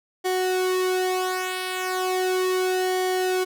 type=tone with flanger; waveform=sawtooth; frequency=370 Hz; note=F#4; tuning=in tune; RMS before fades=-24 dBFS; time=0.24-3.45 s; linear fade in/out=20 ms; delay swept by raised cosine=0.76 to 2.56 ms; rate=0.36 Hz; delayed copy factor=-0.7; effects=none